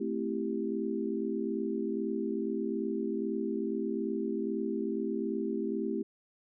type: chord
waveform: sine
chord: A minor seventh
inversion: none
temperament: equal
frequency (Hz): 220 / 261.6 / 329.6 / 392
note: A3 / C4 / E4 / G4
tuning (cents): 0 / 0 / 0 / 0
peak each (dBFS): -35 / -37 / -36 / -35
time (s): 0-6.03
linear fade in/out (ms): 10
effects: none